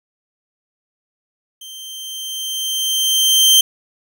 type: tone with level ramp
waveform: sawtooth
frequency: 3136 Hz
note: G7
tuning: in tune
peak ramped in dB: -30 to -4 dBFS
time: 1.61-3.61 s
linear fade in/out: 5 ms
effects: none